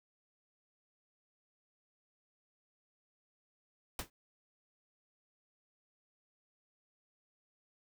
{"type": "noise with exponential decay", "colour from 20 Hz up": "pink", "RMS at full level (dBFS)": -34, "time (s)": [3.99, 4.1], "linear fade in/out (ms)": 2, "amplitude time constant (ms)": 22, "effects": []}